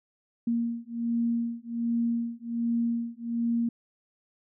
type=beating tone pair; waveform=sine; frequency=233.1 / 234.4 Hz; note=A#3 / A#3; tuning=0 / +10 cents; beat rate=1.3 Hz; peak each=-29 dBFS; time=0.47-3.69 s; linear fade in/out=5 ms; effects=none